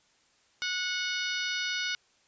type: harmonic tone with a mistuned harmonic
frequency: 733 Hz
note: F#5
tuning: 16 cents flat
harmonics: 2 / 3 / 4 / 5 / 6 / 7 / 8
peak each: -34 / -36 / -37 / -37 / -40 / -40 / -43 dBFS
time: 0.62-1.95 s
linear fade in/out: 0 ms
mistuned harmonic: 7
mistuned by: -30 cents
effects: white hiss -66 dBFS RMS until 2.27 s + resampled to 16000 Hz